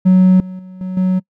triangle tone with level steps, 185.4 Hz, F#3, 4 cents sharp, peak -3 / -23 / -29 / -18 / -9 dBFS, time 0.05-1.2 s, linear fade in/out 20 ms, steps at 0.4 / 0.59 / 0.81 / 0.97 s, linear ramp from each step 2 ms, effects noise-tail reverb RT60 0.1 s tail -25 dB re dry + tanh soft clip ceiling 0 dBFS

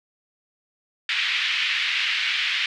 pink band-pass noise, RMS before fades -24 dBFS, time 1.09-2.66 s, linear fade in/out 2 ms, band 2000 to 3500 Hz, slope 24 dB/octave, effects none

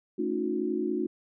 sine chord, D# half-diminished seventh, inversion second, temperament equal with one note detuned, 220 / 277.2 / 311.1 / 361.3 Hz, A3 / C#4 / D#4 / F#4, 0 / 0 / 0 / -41 cents, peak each -34 / -34 / -32 / -30 dBFS, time 0.18-1.07 s, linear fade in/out 10 ms, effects none

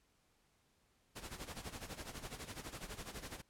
pink noise with tremolo, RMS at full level -45 dBFS, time 1.15-3.42 s, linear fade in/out 20 ms, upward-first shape sine, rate 12 Hz, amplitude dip 75%, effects pink hiss -75 dBFS RMS until 3.49 s + low-pass 12000 Hz 12 dB/octave

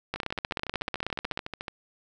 two click trains, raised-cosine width 0.3 ms, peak -13 / -18 dBFS, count 21 / 22, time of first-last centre 0.14-1.375 / 0.16-1.682 s, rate 16.2 / 13.8 Hz, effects none

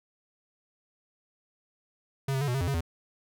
square tone with pitch steps, 136.4 / 133.4 / 144 / 122.9 / 135.8 / 87.7 / 138.6 / 83.1 Hz, C#3 / C3 / D3 / B2 / C#3 / F2 / C#3 / E2, -28 / +34 / -34 / -8 / -35 / +8 / 0 / +15 cents, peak -27 dBFS, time 2.28-2.808 s, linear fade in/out 5 ms, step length 66 ms, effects none

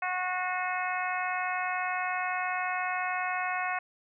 harmonic tone with a mistuned harmonic, 365.8 Hz, F#4, 20 cents flat, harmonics 2 / 3 / 4 / 5 / 6 / 7, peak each -33 / -35 / -36 / -37 / -38 / -38 dBFS, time 0.02-3.79 s, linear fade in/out 5 ms, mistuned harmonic 6, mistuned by -23 cents, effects none

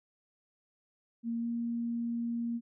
sine tone with pitch glide, 232 to 234.4 Hz, A#3 to A#3, -8 to +10 cents, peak -31 dBFS, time 1.23-2.61 s, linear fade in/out 50 ms, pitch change +18 cents, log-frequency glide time 1.39-1.46 s, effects none

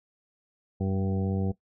harmonic tone with a mistuned harmonic, 96.3 Hz, G2, 30 cents flat, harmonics 1 / 2 / 3 / 4 / 5 / 7 / 8, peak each -28 / -29 / -39 / -37 / -38 / -46 / -44 dBFS, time 0.8-1.52 s, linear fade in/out 10 ms, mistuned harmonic 1, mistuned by -28 cents, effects noise-tail reverb RT60 0.1 s tail -17 dB re dry

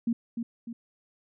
sine tone with echo, 233.1 Hz, A#3, in tune, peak -23 dBFS, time 0.07-0.13 s, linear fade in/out 5 ms, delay 300 ms, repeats 2, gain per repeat -6 dB, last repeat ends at 0.73 s, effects none

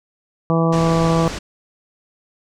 harmonic tone, 164.81 Hz, E3, in tune, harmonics 1 / 2 / 3 / 4 / 5 / 6 / 7, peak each -16 / -22 / -21 / -24 / -28 / -28 / -25 dBFS, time 0.5-1.28 s, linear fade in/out 0 ms
pink low-pass noise, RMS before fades -28 dBFS, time 0.72-1.39 s, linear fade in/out 10 ms, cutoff 7400 Hz, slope 24 dB/octave
effects none

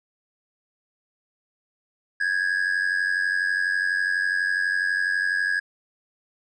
triangle tone with amplitude modulation, 1655 Hz, G#6, 6 cents flat, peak -16 dBFS, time 2.2-5.6 s, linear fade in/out 10 ms, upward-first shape sine, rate 92.1 Hz, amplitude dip 75%, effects resampled to 24000 Hz

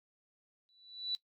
sine tone with exponential growth, 3958 Hz, B7, 3 cents sharp, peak -30 dBFS, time 0.69-1.15 s, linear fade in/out 0 ms, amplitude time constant 100 ms, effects noise-tail reverb RT60 0.1 s tail -19 dB re dry + AAC 64 kbps

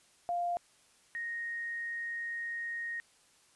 sine tone pair in turn, 698.5 / 1864.8 Hz, F5 / A#6, 0 / 0 cents, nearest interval octave + perfect fourth, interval 1700 cents, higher second, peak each -30 / -35 dBFS, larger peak first, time 0.29-0.57 / 1.15-3 s, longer second, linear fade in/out 0 ms, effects white hiss -65 dBFS RMS until 3.55 s + resampled to 24000 Hz

